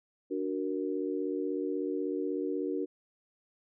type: chord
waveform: sine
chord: D augmented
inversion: none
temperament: equal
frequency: 293.7 / 370 / 466.2 Hz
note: D4 / F#4 / A#4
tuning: 0 / 0 / 0 cents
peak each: -34 / -34 / -36 dBFS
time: 0.3-2.86 s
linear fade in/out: 20 ms
effects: none